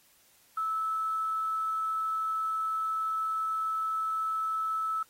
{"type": "tone with quantisation", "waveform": "sine", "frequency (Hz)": 1307, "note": "E6", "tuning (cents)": -15, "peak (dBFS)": -28, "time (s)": [0.57, 5.03], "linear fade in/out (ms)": 5, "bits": 9, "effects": ["white hiss -63 dBFS RMS until 5.09 s", "AAC 48 kbps"]}